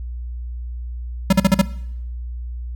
square tone bursts, 190.7 Hz, G3, 47 cents flat, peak -10 dBFS, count 5, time 1.3-1.616 s, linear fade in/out 5 ms, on 28 ms, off 44 ms, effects noise-tail reverb RT60 0.8 s tail -18 dB re dry + added 60 Hz sine -26 dBFS peak until 2.75 s

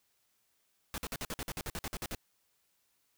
pink noise bursts, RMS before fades -38 dBFS, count 14, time 0.94-2.149 s, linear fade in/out 0 ms, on 39 ms, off 51 ms, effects white hiss -75 dBFS RMS until 3.17 s

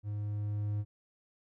triangle tone with level ramp, 104 Hz, G#2, 3 cents sharp, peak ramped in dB -32 to -28 dBFS, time 0.03-0.85 s, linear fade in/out 50 ms, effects none

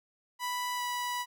sawtooth tone with pitch glide, 987.8 to 981 Hz, B5 to B5, 0 to -12 cents, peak -28 dBFS, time 0.39-1.26 s, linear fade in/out 50 ms, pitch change -12 cents, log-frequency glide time 0.76-0.81 s, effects none

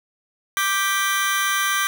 sawtooth chord, G major, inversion second, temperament just, 1176 / 1568 / 1960 Hz, D6 / G6 / B6, +2 / 0 / -14 cents, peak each -19 / -19 / -23 dBFS, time 0.57-1.87 s, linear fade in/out 0 ms, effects none

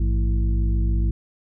harmonic tone with a mistuned harmonic, 54.8 Hz, A1, 6 cents flat, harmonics 1 / 2 / 3 / 4 / 6, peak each -18 / -27 / -32 / -34 / -35 dBFS, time 0-1.11 s, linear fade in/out 5 ms, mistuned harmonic 2, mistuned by -130 cents, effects none

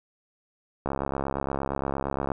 click train, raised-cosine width 1 ms, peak -14 dBFS, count 101, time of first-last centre 0.86-2.318 s, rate 68.6 Hz, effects none

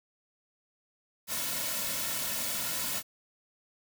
white noise with comb filter, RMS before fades -33 dBFS, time 1.27-3.03 s, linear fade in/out 50 ms, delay 2.5 ms, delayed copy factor -0.7, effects none

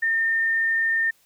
sine tone, 1814 Hz, A#6, 48 cents flat, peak -19 dBFS, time 0.02-1.11 s, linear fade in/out 10 ms, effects white hiss -61 dBFS RMS until 1.25 s

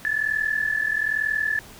sine tone pair together, 1715.9 / 1757 Hz, A6 / A6, -44 / -3 cents, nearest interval unison, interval 41 cents, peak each -24 dBFS, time 0.05-1.59 s, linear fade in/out 0 ms, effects pink hiss -45 dBFS RMS until 1.79 s

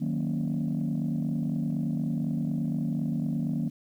sine chord, D# minor seventh, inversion none, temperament equal, 155.56 / 185 / 233.1 / 277.2 Hz, D#3 / F#3 / A#3 / C#4, 0 / 0 / 0 / 0 cents, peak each -29 / -32 / -29 / -34 dBFS, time 0-3.7 s, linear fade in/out 20 ms, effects tanh soft clip ceiling -21 dBFS + 10-bit

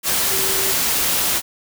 sine tone in noise, 386.9 Hz, G4, 23 cents flat, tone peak -28 dBFS, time 0.28-0.75 s, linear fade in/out 50 ms, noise white, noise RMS -19 dBFS, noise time 0.03-1.42 s, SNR -12 dB, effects none

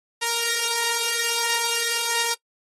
5% pulse tone pair together, 466.2 / 933.9 Hz, A#4 / A#5, 0 / +3 cents, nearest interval octave, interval 1203 cents, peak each -13 dBFS, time 0.21-2.35 s, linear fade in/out 20 ms, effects noise-tail reverb RT60 0.1 s tail -25 dB re dry + AAC 32 kbps

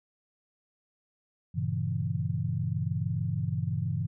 sine chord, G diminished seventh, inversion none, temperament equal with one note detuned, 98 / 117.56 / 138.59 / 164.81 Hz, G2 / Bb2 / Db3 / Fb3, 0 / +15 / 0 / 0 cents, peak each -33 dBFS, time 1.54-4.07 s, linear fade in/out 20 ms, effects none

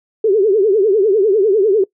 sine tone with vibrato, 410.8 Hz, G#4, 19 cents flat, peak -9 dBFS, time 0.24-1.84 s, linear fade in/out 5 ms, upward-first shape triangle, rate 10 Hz, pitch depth 210 cents each way, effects noise-tail reverb RT60 0.1 s tail -22 dB re dry

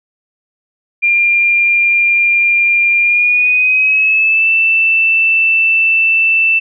sine tone with pitch glide, 2396 to 2659 Hz, D7 to E7, +34 to +14 cents, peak -8 dBFS, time 1.02-6.6 s, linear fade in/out 20 ms, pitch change +180 cents, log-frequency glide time 3.01-4.5 s, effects none

